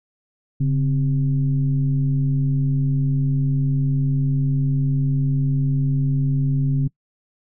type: tone with frequency modulation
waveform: sine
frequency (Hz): 140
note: C#3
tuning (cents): +18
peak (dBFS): -16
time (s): 0.6-6.88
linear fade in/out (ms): 10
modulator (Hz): 120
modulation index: 0.58
effects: noise-tail reverb RT60 0.1 s tail -23 dB re dry